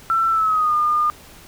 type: tone with pitch glide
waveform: sine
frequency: 1339 to 1213.8 Hz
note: E6 to D#6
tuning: +27 to -43 cents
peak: -15 dBFS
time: 0.1-1.1 s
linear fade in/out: 0 ms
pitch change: -170 cents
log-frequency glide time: 0.3-0.74 s
effects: pink hiss -44 dBFS RMS until 1.47 s